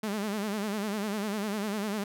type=tone with vibrato; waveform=sawtooth; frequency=207.7 Hz; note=G#3; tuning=in tune; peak=-26 dBFS; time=0.03-2.04 s; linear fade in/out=5 ms; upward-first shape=sine; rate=10 Hz; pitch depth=100 cents each way; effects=none